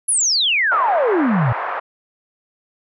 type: exponential sweep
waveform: sine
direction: down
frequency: 11000 to 110 Hz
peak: -14 dBFS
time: 0.08-1.53 s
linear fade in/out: 10 ms
type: band-pass noise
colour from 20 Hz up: pink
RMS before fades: -24 dBFS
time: 0.71-1.8 s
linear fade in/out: 10 ms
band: 640 to 1600 Hz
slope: 24 dB/octave
effects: none